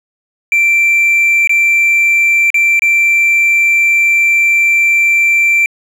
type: tone with dropouts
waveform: triangle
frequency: 2349 Hz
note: D7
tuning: in tune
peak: -5 dBFS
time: 0.52-5.66 s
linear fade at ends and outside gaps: 1 ms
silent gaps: 1.474-1.494 / 2.503-2.543 / 2.794-2.82 s
effects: tanh soft clip ceiling -1 dBFS